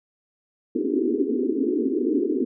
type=band-pass noise; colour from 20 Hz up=pink; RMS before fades=-23 dBFS; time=0.75-2.45 s; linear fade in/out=10 ms; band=240 to 430 Hz; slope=96 dB/octave; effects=none